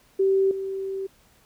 sine tone with level steps, 386.7 Hz, G4, 24 cents flat, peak -17 / -27 dBFS, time 0.19-1.07 s, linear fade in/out 10 ms, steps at 0.51 s, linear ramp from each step 2 ms, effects pink hiss -59 dBFS RMS until 1.45 s

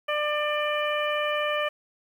harmonic tone, 596 Hz, D5, 25 cents sharp, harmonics 1 / 2 / 3 / 4 / 5, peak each -27 / -30 / -32 / -33 / -34 dBFS, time 0.08-1.69 s, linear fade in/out 10 ms, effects 9-bit

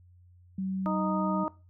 sine tone with pitch glide, 190 to 191.54 Hz, F#3 to G3, +46 to -40 cents, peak -29 dBFS, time 0.58-1.44 s, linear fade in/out 5 ms, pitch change +14 cents, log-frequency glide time 0.82-1.2 s
harmonic tone, 310.1 Hz, D#4, 6 cents flat, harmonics 1 / 2 / 3 / 4, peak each -34 / -34 / -34 / -34 dBFS, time 0.86-1.48 s, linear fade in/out 0 ms
effects noise-tail reverb RT60 0.3 s tail -20 dB re dry + added 89 Hz sine -54 dBFS peak until 1.69 s

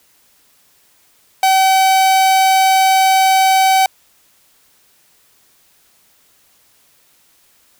45% pulse tone, 764 Hz, G5, 45 cents flat, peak -9 dBFS, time 1.43-3.86 s, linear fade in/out 2 ms, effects white hiss -54 dBFS RMS until 7.79 s

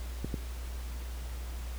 clicks, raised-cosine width 3 ms, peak -20 dBFS, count 2, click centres 0.246 / 0.342 s, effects added 60 Hz sine -36 dBFS peak until 1.78 s + pink hiss -49 dBFS RMS until 1.78 s

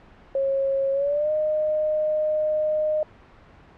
sine tone with pitch glide, 544 to 614.2 Hz, C#5 to D#5, -33 to -23 cents, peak -20 dBFS, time 0.35-3.03 s, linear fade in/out 2 ms, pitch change +210 cents, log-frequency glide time 0.92-1.31 s, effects pink hiss -50 dBFS RMS until 3.77 s + low-pass 2000 Hz 12 dB/octave

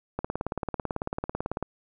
click train, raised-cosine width 1 ms, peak -15 dBFS, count 27, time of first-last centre 0.19-1.626 s, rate 18.1 Hz, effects none

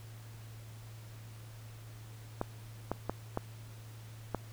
clicks, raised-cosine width 1 ms, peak -18 dBFS, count 5, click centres 2.414 / 2.916 / 3.096 / 3.374 / 4.347 s, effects added 111 Hz sine -47 dBFS peak until 4.52 s + pink hiss -57 dBFS RMS until 4.52 s

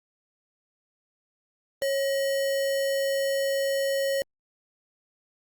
sine tone with sample-and-hold, 549 Hz, C#5, 17 cents flat, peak -23 dBFS, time 1.82-4.22 s, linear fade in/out 0 ms, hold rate 2450 Hz, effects Opus 48 kbps

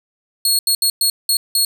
20% pulse tone bursts at uneven times, 4325 Hz, C#8, 43 cents flat, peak -7 dBFS, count 6, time 0.45-0.59 / 0.67-0.75 / 0.82-0.9 / 1.01-1.1 / 1.29-1.37 / 1.55-1.65 s, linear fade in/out 2 ms, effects none

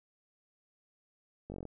slowing click train, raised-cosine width 2 ms, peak -29 dBFS, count 8, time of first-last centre 1.5-1.653 s, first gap 20 ms, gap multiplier 1.03, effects none

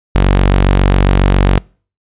sawtooth tone, 47.32 Hz, F#1, 40 cents sharp, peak -3 dBFS, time 0.15-1.58 s, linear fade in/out 0 ms, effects noise-tail reverb RT60 0.4 s tail -26 dB re dry + resampled to 8000 Hz

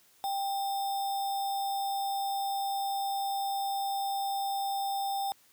sine tone with sample-and-hold, 790 Hz, G5, 13 cents sharp, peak -29 dBFS, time 0.24-5.32 s, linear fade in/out 0 ms, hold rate 4410 Hz, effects white hiss -63 dBFS RMS until 5.52 s + high-pass 60 Hz 12 dB/octave

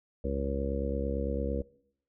harmonic tone, 68.9 Hz, C#2, 10 cents flat, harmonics 1 / 2 / 3 / 4 / 5 / 6 / 7 / 8, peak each -33 / -43 / -37 / -39 / -42 / -44 / -35 / -39 dBFS, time 0.24-1.62 s, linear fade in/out 5 ms, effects noise-tail reverb RT60 0.7 s tail -22 dB re dry

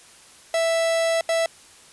45% pulse tone bursts at uneven times, 660 Hz, E5, 2 cents sharp, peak -19 dBFS, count 2, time 0.54-1.21 / 1.29-1.46 s, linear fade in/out 2 ms, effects white hiss -49 dBFS RMS until 1.92 s + resampled to 24000 Hz

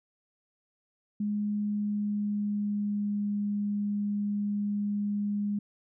sine tone with pitch glide, 207.7 to 205.2 Hz, G#3 to G#3, 0 to -21 cents, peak -27 dBFS, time 1.2-5.59 s, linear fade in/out 5 ms, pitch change -21 cents, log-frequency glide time 1.59-3.31 s, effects none

